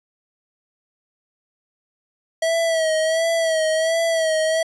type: tone with vibrato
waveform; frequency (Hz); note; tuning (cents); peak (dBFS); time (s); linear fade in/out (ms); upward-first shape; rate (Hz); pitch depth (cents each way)
square; 647; E5; -32; -18; 2.42-4.63; 5; sine; 1.4; 48
effects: resampled to 24000 Hz